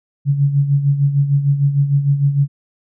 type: tone with tremolo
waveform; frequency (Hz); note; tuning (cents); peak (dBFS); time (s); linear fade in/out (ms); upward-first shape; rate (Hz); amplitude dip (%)
sine; 141.2; C#3; +32; -9; 0.25-2.48; 50; sine; 6.6; 65
effects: none